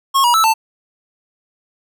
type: tone with pitch steps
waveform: square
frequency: 1088 / 960 / 1314 / 889 Hz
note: C#6 / B5 / E6 / A5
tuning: -33 / -49 / -6 / +18 cents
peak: -11 dBFS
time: 0.14-0.54 s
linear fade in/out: 20 ms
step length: 100 ms
effects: none